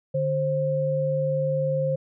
sine tone pair together, 148.28 / 529 Hz, D3 / C5, +17 / +19 cents, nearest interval octave + minor seventh, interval 2202 cents, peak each -26 / -23 dBFS, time 0.14-1.96 s, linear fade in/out 10 ms, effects none

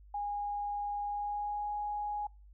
sine tone with pitch glide, 820 to 830.5 Hz, G#5 to G#5, -22 to 0 cents, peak -33 dBFS, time 0.14-2.27 s, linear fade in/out 5 ms, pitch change +22 cents, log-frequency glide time 1.05-1.72 s, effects noise-tail reverb RT60 0.3 s tail -25 dB re dry + added 50 Hz sine -53 dBFS peak until 2.53 s

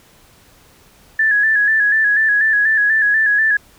sine tone with vibrato, 1717 Hz, A6, 43 cents flat, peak -11 dBFS, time 1.19-3.57 s, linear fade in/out 5 ms, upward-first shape square, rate 4.1 Hz, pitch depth 48 cents each way, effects pink hiss -49 dBFS RMS until 3.78 s

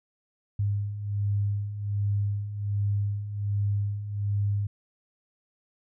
sine beating tone pair, 100.8 / 102.1 Hz, G2 / G#2, +49 / -29 cents, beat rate 1.3 Hz, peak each -32 / -26 dBFS, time 0.59-4.67 s, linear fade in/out 5 ms, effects none

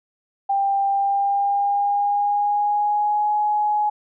sine tone with pitch glide, 792 to 839.1 Hz, G5 to G#5, +18 to +18 cents, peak -17 dBFS, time 0.49-3.9 s, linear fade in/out 10 ms, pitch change +100 cents, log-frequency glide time 0.88-3.32 s, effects none

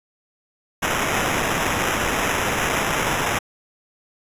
violet noise with sample-and-hold, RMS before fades -22 dBFS, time 0.82-3.39 s, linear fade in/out 10 ms, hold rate 4410 Hz, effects resampled to 32000 Hz

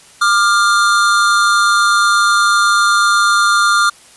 square tone pair together, 1193.9 / 1402 Hz, D6 / F6, +28 / +6 cents, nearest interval minor third, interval 278 cents, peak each -13 dBFS, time 0.21-3.9 s, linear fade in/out 10 ms, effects white hiss -43 dBFS RMS until 4.16 s + resampled to 24000 Hz

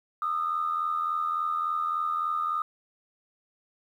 sine tone pair together, 1223 / 1306.5 Hz, D#6 / E6, -30 / -16 cents, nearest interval minor second, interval 114 cents, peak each -26 / -32 dBFS, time 0.22-2.62 s, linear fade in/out 2 ms, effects tanh soft clip ceiling -18 dBFS + 10-bit

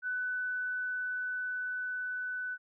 sine tone with level ramp, 1497 Hz, F#6, 20 cents sharp, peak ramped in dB -31 to -34 dBFS, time 0.02-2.58 s, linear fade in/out 50 ms, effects none

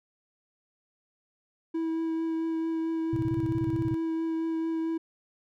triangle tone with vibrato, 325.5 Hz, E4, 22 cents flat, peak -25 dBFS, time 1.74-4.98 s, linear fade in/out 10 ms, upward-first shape triangle, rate 4.5 Hz, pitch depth 13 cents each way
sine tone bursts, 123.47 Hz, B2, in tune, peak -27 dBFS, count 14, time 3.13-3.943 s, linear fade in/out 0 ms, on 33 ms, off 27 ms
effects none

